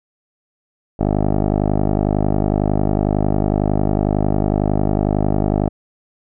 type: tone with low-pass filter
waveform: 10% pulse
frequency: 51 Hz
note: G#1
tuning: 31 cents flat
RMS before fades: -17 dBFS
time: 0.99-5.69 s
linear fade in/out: 10 ms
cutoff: 600 Hz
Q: 2.4
effects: none